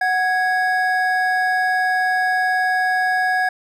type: tone pair together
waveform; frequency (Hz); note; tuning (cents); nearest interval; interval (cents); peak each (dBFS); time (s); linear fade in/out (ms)
triangle; 740.2 / 1659; F#5 / G#6; 0 / -2; octave + major second; 1398; -17; 0.01-3.49; 5
effects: none